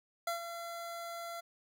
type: tone with ADSR envelope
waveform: 25% pulse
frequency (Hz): 681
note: F5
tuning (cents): -44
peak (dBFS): -28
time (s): 0.27-1.41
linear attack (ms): 4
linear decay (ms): 120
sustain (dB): -9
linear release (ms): 14
effects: none